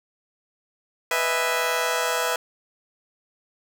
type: chord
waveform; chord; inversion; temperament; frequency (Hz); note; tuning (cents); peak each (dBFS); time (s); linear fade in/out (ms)
15% pulse; E major seventh; second; just; 494.4 / 618.1 / 659.3 / 824.1; B4 / D#5 / E5 / G#5; +2 / -12 / 0 / -14; -19 / -25 / -20 / -25; 1.11-2.36; 2
effects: none